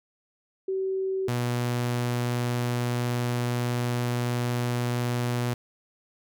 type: tone pair in turn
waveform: sine / sawtooth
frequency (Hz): 381.9 / 121.51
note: G4 / B2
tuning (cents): -45 / -28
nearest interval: octave + minor sixth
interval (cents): 1983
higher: first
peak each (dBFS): -25 / -21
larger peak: second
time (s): 0.68-1.28 / 1.28-5.54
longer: second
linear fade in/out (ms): 5
effects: none